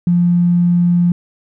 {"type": "tone with tanh clipping", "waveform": "triangle", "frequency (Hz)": 174.61, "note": "F3", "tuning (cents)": 0, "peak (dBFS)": -9, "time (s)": [0.07, 1.12], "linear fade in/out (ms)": 2, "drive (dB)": 3, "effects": []}